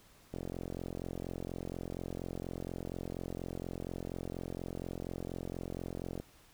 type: click train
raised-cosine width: 2 ms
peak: -26 dBFS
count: 260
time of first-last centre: 0.34-6.2 s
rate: 44.2 Hz
effects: pink hiss -62 dBFS RMS until 6.53 s